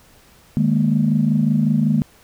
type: chord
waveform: sine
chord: D# suspended fourth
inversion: none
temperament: equal with one note detuned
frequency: 153.07 / 207.7 / 233.1 Hz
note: D#3 / G#3 / A#3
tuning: -28 / 0 / 0 cents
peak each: -18 dBFS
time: 0.57-2.02 s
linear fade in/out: 0 ms
effects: tanh soft clip ceiling -5 dBFS + pink hiss -51 dBFS RMS until 2.23 s